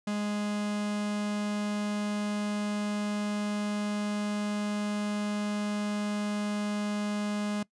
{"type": "tone", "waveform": "45% pulse", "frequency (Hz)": 207.7, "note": "G#3", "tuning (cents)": 0, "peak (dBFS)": -29, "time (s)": [0.07, 7.63], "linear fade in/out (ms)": 5, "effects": ["noise-tail reverb RT60 0.1 s tail -21 dB re dry", "resampled to 22050 Hz"]}